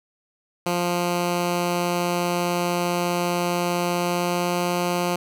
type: tone with pitch glide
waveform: 10% pulse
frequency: 175.3 to 176.32 Hz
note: F3 to F3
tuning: +7 to +17 cents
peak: -13 dBFS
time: 0.66-5.16 s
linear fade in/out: 5 ms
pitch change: +10 cents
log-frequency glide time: 3.9-4.63 s
effects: none